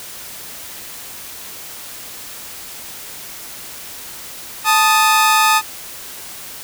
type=tone pair together; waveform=sawtooth; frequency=876.2 / 1244.5 Hz; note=A5 / D#6; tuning=-7 / 0 cents; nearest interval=tritone; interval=607 cents; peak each=-10 dBFS; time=4.64-5.62 s; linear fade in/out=50 ms; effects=white hiss -33 dBFS RMS until 6.63 s